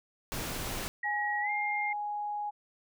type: noise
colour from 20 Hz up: pink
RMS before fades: -36 dBFS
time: 0.32-0.88 s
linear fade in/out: 0 ms
type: tone with pitch glide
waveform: sine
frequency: 1906 to 2115 Hz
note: A#6 to C7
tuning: +38 to +18 cents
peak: -31 dBFS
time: 1.03-1.93 s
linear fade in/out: 5 ms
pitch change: +180 cents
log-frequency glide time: 1.41-1.5 s
type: tone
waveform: sine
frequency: 830.6 Hz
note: G#5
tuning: in tune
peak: -32 dBFS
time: 1.04-2.51 s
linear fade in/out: 20 ms
effects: none

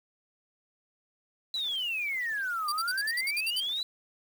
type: exponential two-way sweep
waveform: sine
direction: down then up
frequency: 4022 to 1174.7 to 4022 Hz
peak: -29 dBFS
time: 1.54-3.83 s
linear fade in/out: 2 ms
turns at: 2.7 s
type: tone bursts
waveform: sawtooth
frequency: 4699 Hz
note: D8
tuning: in tune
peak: -27 dBFS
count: 10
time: 2.68-3.603 s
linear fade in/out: 5 ms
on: 41 ms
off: 57 ms
effects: 8-bit

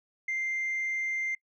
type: tone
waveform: sine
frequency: 2093 Hz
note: C7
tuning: in tune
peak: -27 dBFS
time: 0.28-1.35 s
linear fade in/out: 5 ms
effects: noise-tail reverb RT60 0.1 s tail -24 dB re dry + tanh soft clip ceiling -26 dBFS

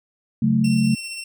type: chord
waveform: sine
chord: F# minor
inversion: second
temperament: equal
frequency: 138.59 / 185 / 220 Hz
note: C#3 / F#3 / A3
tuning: 0 / 0 / 0 cents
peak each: -21 / -23 / -17 dBFS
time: 0.42-0.95 s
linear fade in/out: 5 ms
type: tone with tremolo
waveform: 20% pulse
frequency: 2710 Hz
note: E7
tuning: 47 cents sharp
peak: -24 dBFS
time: 0.64-1.24 s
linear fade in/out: 5 ms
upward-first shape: sine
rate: 15 Hz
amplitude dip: 30%
effects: none

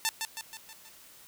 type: tone with echo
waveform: 5% pulse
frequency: 890 Hz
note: A5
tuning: 20 cents sharp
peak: -14 dBFS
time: 0.05-0.09 s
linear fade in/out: 0 ms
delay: 160 ms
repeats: 5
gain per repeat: -5 dB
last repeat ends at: 0.89 s
effects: white hiss -54 dBFS RMS until 1.27 s

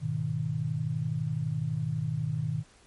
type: chord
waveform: sine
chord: G# minor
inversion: none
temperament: equal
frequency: 103.83 / 123.47 / 155.56 Hz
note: G#2 / B2 / D#3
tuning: 0 / 0 / 0 cents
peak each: -36 / -32 / -30 dBFS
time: 0-2.64 s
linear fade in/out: 50 ms
effects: pink hiss -59 dBFS RMS until 2.86 s + MP3 48 kbps

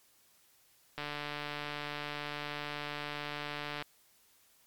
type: click train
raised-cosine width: 0.3 ms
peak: -22 dBFS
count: 419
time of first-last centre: 0.98-3.824 s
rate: 147 Hz
effects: white hiss -66 dBFS RMS until 4.66 s + MP3 96 kbps

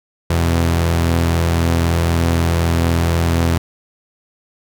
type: tone pair together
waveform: sawtooth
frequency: 83.9 / 126.73 Hz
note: E2 / B2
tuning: +31 / +45 cents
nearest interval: perfect fifth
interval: 714 cents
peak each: -10 / -18 dBFS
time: 0.3-3.58 s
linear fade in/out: 5 ms
effects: none

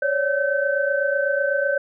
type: tone cluster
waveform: sine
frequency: 548 / 576 / 1537 Hz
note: C#5 / D5 / G6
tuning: -20 / -34 / -35 cents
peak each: -23 dBFS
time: 0.02-1.78 s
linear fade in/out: 5 ms
effects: none

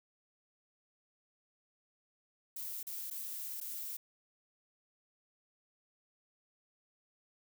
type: noise with dropouts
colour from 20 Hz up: violet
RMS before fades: -42 dBFS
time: 2.56-3.97 s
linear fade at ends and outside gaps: 5 ms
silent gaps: 2.83-2.868 / 3.102-3.109 / 3.603-3.611 s
effects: none

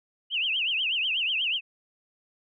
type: tone with vibrato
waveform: sine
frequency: 2838 Hz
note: F7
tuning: 27 cents sharp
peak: -24 dBFS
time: 0.3-1.61 s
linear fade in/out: 50 ms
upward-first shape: triangle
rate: 8.2 Hz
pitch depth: 240 cents each way
effects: none

